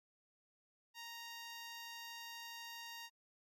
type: tone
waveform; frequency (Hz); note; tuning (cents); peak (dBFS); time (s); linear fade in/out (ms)
10% pulse; 932.3; A#5; 0; -39; 0.94-3.1; 50
effects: MP3 64 kbps